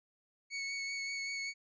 sawtooth tone with vibrato, 2217 Hz, C#7, in tune, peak -33 dBFS, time 0.5-1.54 s, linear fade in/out 50 ms, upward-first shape sine, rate 5.2 Hz, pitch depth 14 cents each way, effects resampled to 16000 Hz

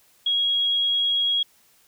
sine tone, 3303 Hz, G#7, 10 cents flat, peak -19 dBFS, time 0.26-1.43 s, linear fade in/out 5 ms, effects white hiss -59 dBFS RMS until 1.87 s

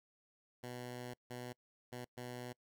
10% pulse tone bursts at uneven times, 123.5 Hz, B2, in tune, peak -36 dBFS, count 4, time 0.63-1.14 / 1.3-1.53 / 1.92-2.05 / 2.17-2.53 s, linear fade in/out 10 ms, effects noise-tail reverb RT60 0.1 s tail -26 dB re dry

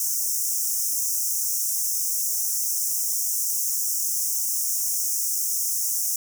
pink high-pass noise, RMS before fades -25 dBFS, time 0-6.16 s, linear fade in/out 2 ms, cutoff 5500 Hz, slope 96 dB/octave, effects none

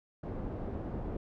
pink low-pass noise, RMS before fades -38 dBFS, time 0.23-1.17 s, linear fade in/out 5 ms, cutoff 580 Hz, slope 12 dB/octave, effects none

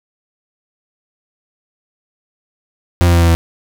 40% pulse tone with pitch steps, 87.31 / 86.31 / 85.32 / 84.34 / 83.37 Hz, F2 / F2 / F2 / E2 / E2, 0 / -20 / -40 / +40 / +20 cents, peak -7 dBFS, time 3.01-3.35 s, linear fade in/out 0 ms, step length 68 ms, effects none

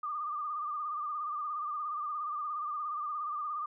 sine tone with vibrato, 1200 Hz, D6, 37 cents sharp, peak -33 dBFS, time 0.03-3.66 s, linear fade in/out 5 ms, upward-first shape sine, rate 17 Hz, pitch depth 59 cents each way, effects none

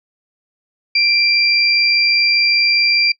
sine tone pair together, 2359 / 4756 Hz, D7 / D8, +7 / +21 cents, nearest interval octave, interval 1214 cents, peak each -14 dBFS, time 0.95-3.12 s, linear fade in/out 5 ms, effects noise-tail reverb RT60 0.1 s tail -25 dB re dry

